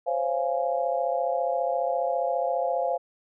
sine chord, Db major seventh, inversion third, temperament just, 519.7 / 554.4 / 693 / 831.5 Hz, C5 / Db5 / F5 / Ab5, -12 / 0 / -14 / +2 cents, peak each -28 / -31 / -27 / -32 dBFS, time 0.06-2.98 s, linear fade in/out 20 ms, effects none

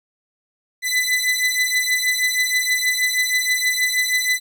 sawtooth beating tone pair, 2000 / 2006.3 Hz, B6 / B6, +21 / +27 cents, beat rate 6.3 Hz, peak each -17 dBFS, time 0.82-4.4 s, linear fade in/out 50 ms, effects none

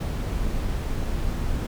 brown noise, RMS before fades -26 dBFS, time 0-1.67 s, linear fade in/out 10 ms, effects none

